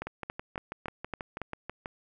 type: two click trains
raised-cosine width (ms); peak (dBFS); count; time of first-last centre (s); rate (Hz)
0.5; -19 / -21; 6 / 12; 0.02-1.417 / 0.07-1.859; 3.58 / 6.15
effects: none